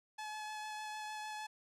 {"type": "tone with vibrato", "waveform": "sawtooth", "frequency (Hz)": 855, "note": "A5", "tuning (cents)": -50, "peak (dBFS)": -38, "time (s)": [0.18, 1.47], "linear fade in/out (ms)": 10, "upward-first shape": "triangle", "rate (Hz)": 6.6, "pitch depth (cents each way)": 14, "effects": ["low-pass 9000 Hz 12 dB/octave"]}